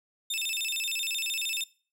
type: tone with vibrato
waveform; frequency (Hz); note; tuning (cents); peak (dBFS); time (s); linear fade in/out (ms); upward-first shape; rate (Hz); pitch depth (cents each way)
sawtooth; 3085; G7; -28; -26; 0.3-1.64; 5; square; 13; 280
effects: noise-tail reverb RT60 0.4 s tail -21 dB re dry